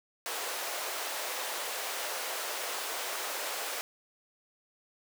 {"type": "high-pass noise", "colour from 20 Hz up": "pink", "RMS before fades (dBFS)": -36, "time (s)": [0.26, 3.81], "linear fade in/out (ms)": 0, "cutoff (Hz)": 480, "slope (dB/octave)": 24, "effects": []}